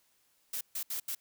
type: noise bursts at uneven times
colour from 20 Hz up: blue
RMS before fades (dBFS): -36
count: 4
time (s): 0.53-0.61 / 0.75-0.83 / 0.9-1 / 1.08-1.15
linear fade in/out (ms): 5
effects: white hiss -71 dBFS RMS until 1.2 s